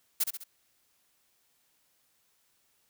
blue noise with echo, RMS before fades -26 dBFS, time 0.2-0.24 s, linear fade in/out 10 ms, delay 67 ms, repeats 3, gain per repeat -6 dB, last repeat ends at 0.441 s, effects white hiss -71 dBFS RMS until 2.89 s

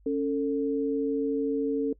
sine tone pair together, 277.2 / 446.6 Hz, C#4 / A4, 0 / +26 cents, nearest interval minor sixth, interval 826 cents, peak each -27 dBFS, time 0.06-1.93 s, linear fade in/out 5 ms, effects noise-tail reverb RT60 0.1 s tail -22 dB re dry + added 50 Hz sine -55 dBFS peak until 1.99 s

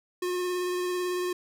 square tone with vibrato, 360 Hz, F#4, 47 cents flat, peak -28 dBFS, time 0.22-1.33 s, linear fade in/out 5 ms, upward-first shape sine, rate 18 Hz, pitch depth 15 cents each way, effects none

